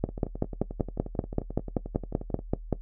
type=two click trains; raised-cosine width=2 ms; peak=-11 / -23 dBFS; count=15 / 27; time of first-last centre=0.04-2.727 / 0.09-2.391 s; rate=5.21 / 11.3 Hz; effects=noise-tail reverb RT60 0.1 s tail -17 dB re dry + added 40 Hz sine -38 dBFS peak until 2.81 s